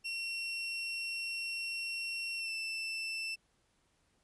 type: tone with pitch glide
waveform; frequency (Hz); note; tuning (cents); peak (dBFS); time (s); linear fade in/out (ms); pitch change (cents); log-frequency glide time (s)
30% pulse; 2727 to 2665; F7 to E7; -42 to +18; -33; 0.04-3.36; 20; -40; 2.37-2.52
effects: pink hiss -74 dBFS RMS until 4.23 s + resampled to 24000 Hz